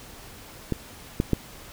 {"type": "clicks", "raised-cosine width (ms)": 3, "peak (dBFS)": [-11, -8, -7], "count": 3, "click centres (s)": [0.723, 1.201, 1.333], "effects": ["pink hiss -45 dBFS RMS until 1.72 s"]}